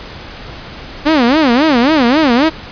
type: tone with vibrato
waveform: sawtooth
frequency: 273.8 Hz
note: C#4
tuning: 21 cents flat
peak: -4 dBFS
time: 1.05-2.5 s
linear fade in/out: 20 ms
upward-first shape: sine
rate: 3.7 Hz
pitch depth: 280 cents each way
effects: pink hiss -30 dBFS RMS until 2.71 s + resampled to 11025 Hz